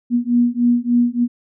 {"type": "beating tone pair", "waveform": "sine", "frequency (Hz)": [239.1, 242.5], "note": ["A#3", "B3"], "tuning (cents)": [44, -31], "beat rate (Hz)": 3.4, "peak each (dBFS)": -16, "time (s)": [0.1, 1.28], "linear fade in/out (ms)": 50, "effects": []}